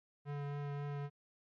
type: tone with vibrato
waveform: square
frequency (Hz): 143.6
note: D3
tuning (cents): -39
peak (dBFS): -39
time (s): 0.25-1.1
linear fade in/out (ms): 50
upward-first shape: triangle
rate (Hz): 3.7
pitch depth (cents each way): 13
effects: low-pass 2000 Hz 12 dB/octave + MP3 64 kbps